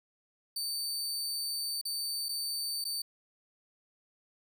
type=tone with dropouts; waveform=sawtooth; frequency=4573 Hz; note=D8; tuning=47 cents flat; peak=-30 dBFS; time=0.56-3.02 s; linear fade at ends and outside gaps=5 ms; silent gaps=1.814-1.852 / 2.286-2.29 / 2.842-2.851 s; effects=none